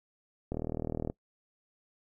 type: click train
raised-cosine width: 2 ms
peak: -20 dBFS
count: 24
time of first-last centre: 0.52-1.099 s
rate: 39.7 Hz
effects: noise-tail reverb RT60 0.1 s tail -23 dB re dry